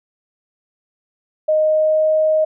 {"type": "tone with pitch glide", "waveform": "sine", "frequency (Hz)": [620, 624.7], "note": ["D#5", "D#5"], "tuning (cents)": [-6, 7], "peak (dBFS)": -12, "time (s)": [1.48, 2.45], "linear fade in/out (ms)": 10, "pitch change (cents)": 13, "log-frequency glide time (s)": [1.6, 2.13], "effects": []}